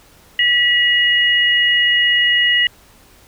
sine tone pair together, 1947.1 / 2883 Hz, B6 / F#7, -25 / -46 cents, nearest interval perfect fifth, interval 679 cents, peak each -14 dBFS, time 0.39-2.67 s, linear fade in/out 2 ms, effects pink hiss -48 dBFS RMS until 3.27 s

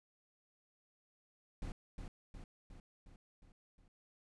brown noise with echo, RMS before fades -42 dBFS, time 1.62-1.72 s, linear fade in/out 2 ms, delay 360 ms, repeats 6, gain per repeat -4 dB, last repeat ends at 3.88 s, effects resampled to 24000 Hz

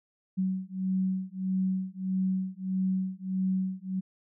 sine beating tone pair, 187.3 / 188.9 Hz, F#3 / F#3, +21 / +36 cents, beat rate 1.6 Hz, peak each -30 dBFS, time 0.37-4.01 s, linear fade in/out 20 ms, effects none

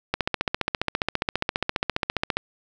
click train, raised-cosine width 0.3 ms, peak -6 dBFS, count 34, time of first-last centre 0.14-2.37 s, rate 14.8 Hz, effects none

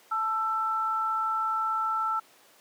sine tone pair together, 877 / 1331.7 Hz, A5 / E6, -6 / +17 cents, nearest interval perfect fifth, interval 723 cents, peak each -32 / -26 dBFS, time 0.11-2.2 s, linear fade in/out 10 ms, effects pink hiss -57 dBFS RMS until 2.6 s + high-pass 400 Hz 12 dB/octave

